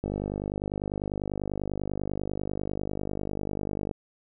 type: click train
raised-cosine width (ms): 2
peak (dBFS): -17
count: 195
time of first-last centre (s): 0.04-3.912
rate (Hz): 50.1
effects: none